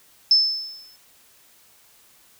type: tone with exponential decay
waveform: sine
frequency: 5260 Hz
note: E8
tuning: 5 cents flat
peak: -10 dBFS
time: 0.31-0.96 s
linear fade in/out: 2 ms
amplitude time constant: 140 ms
effects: white hiss -55 dBFS RMS until 2.39 s